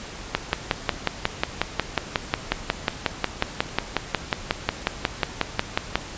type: click train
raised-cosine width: 0.3 ms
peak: -3 dBFS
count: 32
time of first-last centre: 0.35-5.956 s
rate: 5.53 Hz
effects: pink hiss -37 dBFS RMS until 6.17 s + resampled to 16000 Hz